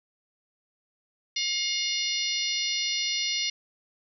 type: harmonic tone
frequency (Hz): 714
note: F5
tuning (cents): +38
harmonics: 3 / 4 / 5 / 6 / 7 / 8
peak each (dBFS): -33 / -33 / -33 / -33 / -33 / -33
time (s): 1.36-3.5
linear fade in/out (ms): 5
effects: none